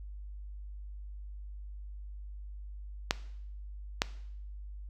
clicks, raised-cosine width 0.2 ms, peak -7 dBFS, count 2, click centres 3.109 / 4.019 s, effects noise-tail reverb RT60 0.7 s tail -18 dB re dry + added 50 Hz sine -41 dBFS peak until 4.89 s

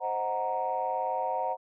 sine chord, C half-diminished seventh, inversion none, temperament equal, 523.3 / 622.3 / 740 / 932.3 Hz, C5 / Eb5 / Gb5 / Bb5, 0 / 0 / 0 / 0 cents, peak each -34 / -36 / -31 / -31 dBFS, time 0-1.57 s, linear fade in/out 50 ms, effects tanh soft clip ceiling -19 dBFS

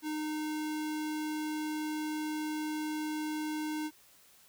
square tone, 306.7 Hz, D#4, 25 cents flat, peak -34 dBFS, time 0.02-3.91 s, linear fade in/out 50 ms, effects white hiss -61 dBFS RMS until 4.48 s

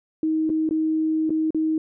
sine tone with dropouts, 315.5 Hz, D#4, 24 cents sharp, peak -19 dBFS, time 0.23-1.78 s, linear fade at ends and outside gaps 2 ms, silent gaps 0.494-0.5 / 0.691-0.709 / 1.295-1.304 / 1.506-1.546 s, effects none

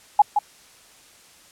sine tone with echo, 830 Hz, G#5, 1 cent flat, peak -8 dBFS, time 0.19-0.22 s, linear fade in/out 5 ms, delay 170 ms, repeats 1, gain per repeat -7 dB, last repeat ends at 0.39 s, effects white hiss -51 dBFS RMS until 1.51 s + low-pass 10000 Hz 12 dB/octave

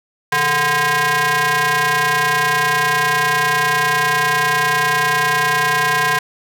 sawtooth ring-modulated tone, 290 Hz, D4, 22 cents flat, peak -7 dBFS, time 0.32-6.19 s, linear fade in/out 5 ms, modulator 1320 Hz, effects none

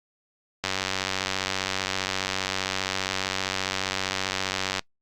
click train, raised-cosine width 0.2 ms, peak -8 dBFS, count 396, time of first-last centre 0.64-4.794 s, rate 95.1 Hz, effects noise-tail reverb RT60 0.1 s tail -24 dB re dry + Opus 48 kbps

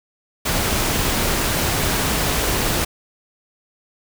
pink noise, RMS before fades -20 dBFS, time 0.45-2.85 s, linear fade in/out 10 ms, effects none

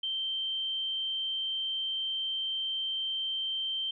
sine tone, 3129 Hz, G7, 4 cents flat, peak -30 dBFS, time 0.03-3.91 s, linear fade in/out 5 ms, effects none

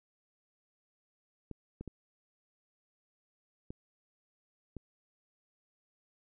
clicks, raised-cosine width 3 ms, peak -29 dBFS, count 5, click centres 1.513 / 1.81 / 1.877 / 3.705 / 4.767 s, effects none

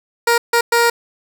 15% pulse tone bursts at uneven times, 470 Hz, A#4, 14 cents sharp, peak -5 dBFS, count 3, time 0.27-0.38 / 0.53-0.61 / 0.72-0.9 s, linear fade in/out 5 ms, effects none

